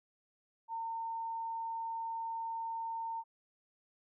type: tone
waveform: sine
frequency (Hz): 910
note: A#5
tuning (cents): -42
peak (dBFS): -36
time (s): 0.68-3.24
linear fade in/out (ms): 50
effects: none